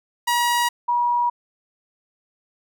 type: tone pair in turn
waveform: sawtooth / sine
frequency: 958 / 962.1 Hz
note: A#5 / B5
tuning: +47 / -46 cents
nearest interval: unison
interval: 7 cents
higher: second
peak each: -14 / -17 dBFS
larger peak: first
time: 0.27-0.69 / 0.88-1.3 s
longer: neither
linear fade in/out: 10 ms
effects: none